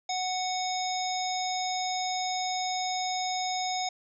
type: harmonic tone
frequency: 740 Hz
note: F#5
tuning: in tune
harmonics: 1 / 3 / 5 / 7 / 9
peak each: -30 / -39 / -37 / -37 / -38 dBFS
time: 0.09-3.89 s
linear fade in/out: 5 ms
effects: none